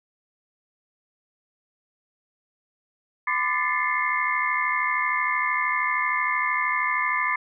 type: tone cluster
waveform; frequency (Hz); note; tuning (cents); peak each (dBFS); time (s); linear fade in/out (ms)
sine; 1010 / 1188 / 1755 / 2077 / 2150; B5 / D6 / A6 / C7 / C7; +39 / +20 / -5 / -13 / +47; -28; 3.27-7.36; 5
effects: none